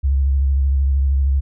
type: tone with vibrato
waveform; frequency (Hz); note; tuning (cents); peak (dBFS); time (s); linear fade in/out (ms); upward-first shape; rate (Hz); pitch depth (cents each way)
sine; 68.3; C#2; -25; -13; 0.03-1.41; 20; sine; 13; 51
effects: none